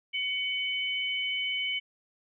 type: tone pair together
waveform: sine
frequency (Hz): 2243 / 3021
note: C#7 / F#7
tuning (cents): +20 / +35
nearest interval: perfect fourth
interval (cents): 515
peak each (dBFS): -31 / -31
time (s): 0.13-1.8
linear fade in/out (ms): 20
effects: none